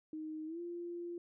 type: tone with pitch glide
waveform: sine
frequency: 311.8 to 346 Hz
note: D#4 to F4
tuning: +4 to -16 cents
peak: -40 dBFS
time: 0.13-1.18 s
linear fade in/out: 2 ms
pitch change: +180 cents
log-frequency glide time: 0.46-0.6 s
effects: none